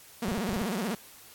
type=tone with vibrato; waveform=sawtooth; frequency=207.7 Hz; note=G#3; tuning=in tune; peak=-25 dBFS; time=0.22-0.95 s; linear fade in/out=5 ms; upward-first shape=sine; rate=16 Hz; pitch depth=260 cents each way
type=clicks; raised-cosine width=5 ms; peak=-25 dBFS; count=7; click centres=0.284 / 0.318 / 0.378 / 0.491 / 0.531 / 0.564 / 0.616 s
effects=white hiss -52 dBFS RMS until 1.34 s + AAC 64 kbps